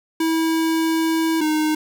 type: tone pair in turn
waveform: square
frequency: 324.3 / 308.6 Hz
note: E4 / D#4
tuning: -28 / -14 cents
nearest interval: minor second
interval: 86 cents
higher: first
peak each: -18 dBFS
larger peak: neither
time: 0.2-1.41 / 1.41-1.75 s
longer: first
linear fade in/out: 5 ms
effects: 8-bit